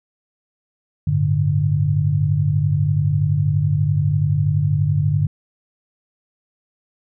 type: chord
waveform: sine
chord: G suspended second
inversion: none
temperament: equal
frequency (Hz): 98 / 110 / 146.83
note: G2 / A2 / D3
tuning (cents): 0 / 0 / 0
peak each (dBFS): -20 / -23 / -17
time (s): 1.07-5.27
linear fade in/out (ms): 5
effects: none